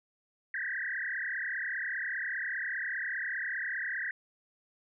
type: tone with frequency modulation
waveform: sine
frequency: 1760 Hz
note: A6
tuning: in tune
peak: -32 dBFS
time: 0.54-4.11 s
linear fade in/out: 2 ms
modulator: 35 Hz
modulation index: 6
effects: none